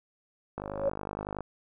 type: click train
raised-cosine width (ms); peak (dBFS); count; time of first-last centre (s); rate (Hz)
1; -21; 43; 0.58-1.407; 50.8
type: tone with exponential growth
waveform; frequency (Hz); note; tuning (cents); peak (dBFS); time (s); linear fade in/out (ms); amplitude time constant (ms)
sine; 554.4; C#5; 0; -21; 0.62-0.89; 5; 58
effects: none